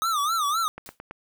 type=tone with vibrato; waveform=square; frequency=1244.5 Hz; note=D#6; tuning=in tune; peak=-23 dBFS; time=0.02-0.68 s; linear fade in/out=0 ms; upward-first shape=sine; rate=3.9 Hz; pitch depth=160 cents each way
type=click train; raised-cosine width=0.5 ms; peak=-22 dBFS; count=4; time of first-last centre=0.78-1.11 s; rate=9.08 Hz
type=noise with exponential decay; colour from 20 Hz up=white; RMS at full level=-41 dBFS; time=0.86-1 s; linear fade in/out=1 ms; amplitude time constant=29 ms
effects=none